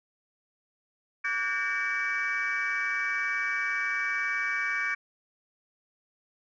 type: tone cluster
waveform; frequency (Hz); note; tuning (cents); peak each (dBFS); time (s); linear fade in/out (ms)
sine; 1151 / 1465 / 1603 / 1816 / 2289; D6 / F#6 / G6 / A#6 / D7; -35 / -18 / +38 / -46 / -45; -36 / -35 / -32 / -32 / -29; 1.24-4.95; 10
effects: tanh soft clip ceiling -21 dBFS